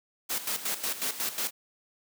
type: noise with tremolo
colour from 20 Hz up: white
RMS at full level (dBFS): -30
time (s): 0.29-1.51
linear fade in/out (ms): 20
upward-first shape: square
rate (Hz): 5.5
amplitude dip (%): 70
effects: high-pass 200 Hz 12 dB/octave